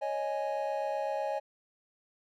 triangle chord, C# suspended second, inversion none, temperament equal, 554.4 / 622.3 / 830.6 Hz, C#5 / D#5 / G#5, 0 / 0 / 0 cents, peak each -33 dBFS, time 0.01-1.4 s, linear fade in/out 20 ms, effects none

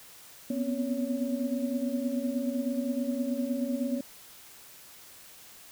sine tone cluster, 242.4 / 252 / 268.6 / 561 Hz, B3 / B3 / C4 / C#5, -32 / +35 / +46 / +21 cents, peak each -31 / -34 / -34 / -36 dBFS, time 0.5-4.01 s, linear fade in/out 5 ms, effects white hiss -51 dBFS RMS until 5.71 s

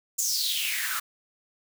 white noise with high-pass filter sweep, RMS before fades -28 dBFS, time 0.18-1 s, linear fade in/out 10 ms, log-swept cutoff 7100 to 1200 Hz, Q 6.2, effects none

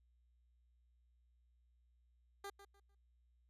15% pulse tone with echo, 399.7 Hz, G4, 34 cents sharp, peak -39 dBFS, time 2.44-2.5 s, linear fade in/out 5 ms, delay 150 ms, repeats 3, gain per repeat -12 dB, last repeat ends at 2.95 s, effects added 60 Hz sine -70 dBFS peak until 3.49 s + resampled to 32000 Hz

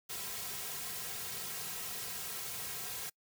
white noise with comb filter, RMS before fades -41 dBFS, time 0.09-3.1 s, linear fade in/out 10 ms, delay 3.4 ms, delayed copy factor -1, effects noise-tail reverb RT60 0.1 s tail -26 dB re dry

